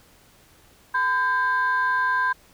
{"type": "tone pair together", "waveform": "sine", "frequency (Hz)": [1013, 1587.7], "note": ["B5", "G6"], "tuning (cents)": [44, 22], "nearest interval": "minor sixth", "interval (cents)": 778, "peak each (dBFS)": -21, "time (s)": [0.94, 2.33], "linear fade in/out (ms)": 10, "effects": ["tanh soft clip ceiling -14 dBFS", "pink hiss -55 dBFS RMS until 2.53 s"]}